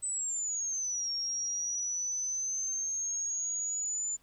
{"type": "exponential two-way sweep", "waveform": "sine", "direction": "down then up", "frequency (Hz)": [8140, 5540, 7090], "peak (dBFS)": -31, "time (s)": [0.02, 4.17], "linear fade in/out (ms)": 20, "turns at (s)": 1.11, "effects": ["pink hiss -67 dBFS RMS until 4.22 s"]}